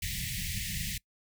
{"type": "band-stop noise", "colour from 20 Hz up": "pink", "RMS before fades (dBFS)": -35, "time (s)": [0.02, 0.98], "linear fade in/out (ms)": 5, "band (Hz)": [200, 1800], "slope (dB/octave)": 96, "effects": ["noise-tail reverb RT60 0.1 s tail -23 dB re dry"]}